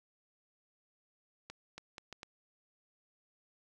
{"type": "accelerating click train", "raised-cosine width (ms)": 0.2, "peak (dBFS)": -28, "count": 5, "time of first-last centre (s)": [1.5, 2.231], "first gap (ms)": 280, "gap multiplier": 0.72, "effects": []}